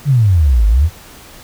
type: exponential two-way sweep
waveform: sine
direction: down then up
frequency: 150.9 to 50 to 89.5 Hz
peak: -7 dBFS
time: 0.05-0.9 s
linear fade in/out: 50 ms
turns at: 0.67 s
effects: pink hiss -38 dBFS RMS until 1.43 s